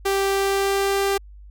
sawtooth tone with pitch glide, 392 to 395 Hz, G4 to G4, 0 to +13 cents, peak -15 dBFS, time 0.05-1.18 s, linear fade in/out 10 ms, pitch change +13 cents, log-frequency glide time 0.32-0.99 s, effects added 50 Hz sine -40 dBFS peak until 1.5 s

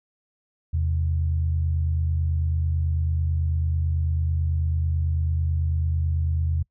sine tone pair together, 81.72 / 130.81 Hz, E2 / C3, -14 / 0 cents, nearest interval minor sixth, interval 814 cents, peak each -21 / -30 dBFS, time 0.73-6.63 s, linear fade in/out 10 ms, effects noise-tail reverb RT60 0.1 s tail -24 dB re dry

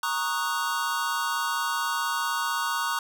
square chord, D# minor seventh, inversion second, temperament equal, 932.3 / 1108.7 / 1244.5 / 1480 Hz, A#5 / C#6 / D#6 / F#6, 0 / 0 / 0 / 0 cents, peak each -32 dBFS, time 0.03-2.99 s, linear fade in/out 2 ms, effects none

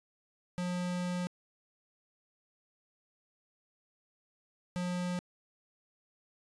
square tone bursts at uneven times, 178.7 Hz, F3, 40 cents sharp, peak -33 dBFS, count 2, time 0.58-1.27 / 4.76-5.19 s, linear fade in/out 0 ms, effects resampled to 22050 Hz

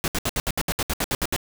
pink noise bursts, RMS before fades -24 dBFS, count 13, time 0.04-1.363 s, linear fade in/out 0 ms, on 39 ms, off 68 ms, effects none

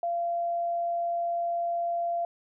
sine tone, 687 Hz, F5, 29 cents flat, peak -26 dBFS, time 0.03-2.25 s, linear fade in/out 2 ms, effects none

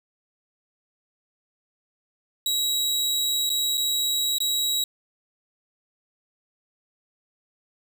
sawtooth tone with dropouts, 3861 Hz, B7, 40 cents flat, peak -19 dBFS, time 2.46-4.84 s, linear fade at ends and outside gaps 2 ms, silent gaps 3.494-3.5 / 3.773-3.777 / 4.384-4.403 s, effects none

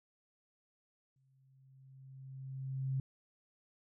sine tone with exponential growth, 133.3 Hz, C3, 33 cents sharp, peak -31 dBFS, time 1.16-3 s, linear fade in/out 2 ms, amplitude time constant 400 ms, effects none

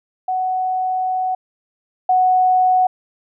sine tone pair in turn, 744 / 739.7 Hz, F#5 / F#5, +9 / -1 cents, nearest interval unison, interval 10 cents, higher first, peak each -17 / -11 dBFS, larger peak second, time 0.28-1.35 / 2.09-2.87 s, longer first, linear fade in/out 5 ms, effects none

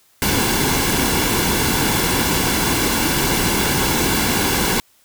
pink noise with comb filter, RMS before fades -18 dBFS, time 0.22-4.8 s, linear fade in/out 0 ms, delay 1.6 ms, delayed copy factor -0.55, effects white hiss -56 dBFS RMS until 5.04 s

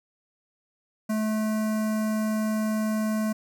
square tone with notch filter, 216.4 Hz, A3, 29 cents flat, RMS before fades -26 dBFS, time 1.09-3.33 s, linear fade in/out 10 ms, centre 3400 Hz, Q 0.79, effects none

